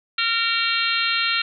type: harmonic tone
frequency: 459.9 Hz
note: A#4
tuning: 23 cents flat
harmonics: 3 / 4 / 5 / 6 / 7 / 8 / 9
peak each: -25 / -30 / -27 / -25 / -28 / -29 / -26 dBFS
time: 0.18-1.42 s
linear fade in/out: 5 ms
effects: none